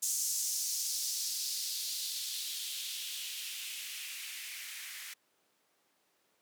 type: noise with band-pass filter sweep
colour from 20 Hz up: violet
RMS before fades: -38 dBFS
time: 0.02-5.14 s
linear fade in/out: 10 ms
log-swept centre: 6700 to 1900 Hz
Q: 2.4
effects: pink hiss -73 dBFS RMS until 6.41 s + high-pass 300 Hz 12 dB/octave